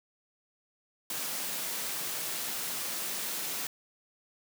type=high-pass noise; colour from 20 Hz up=white; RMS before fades=-35 dBFS; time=1.1-3.67 s; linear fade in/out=2 ms; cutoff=130 Hz; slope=96 dB/octave; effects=none